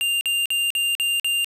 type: tone bursts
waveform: square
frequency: 2794 Hz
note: F7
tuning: in tune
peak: -20 dBFS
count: 6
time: 0.01-1.445 s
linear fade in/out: 0 ms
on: 200 ms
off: 47 ms
effects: resampled to 32000 Hz + 8-bit